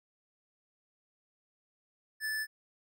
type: tone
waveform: square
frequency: 1746 Hz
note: A6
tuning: 14 cents flat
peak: -33 dBFS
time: 2.2-2.47 s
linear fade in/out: 50 ms
effects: none